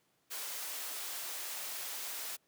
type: high-pass noise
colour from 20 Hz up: white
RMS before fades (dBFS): -41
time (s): 0.3-2.37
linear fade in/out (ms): 20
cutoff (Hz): 460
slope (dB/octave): 12
effects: pink hiss -74 dBFS RMS until 2.47 s + high-pass 150 Hz 12 dB/octave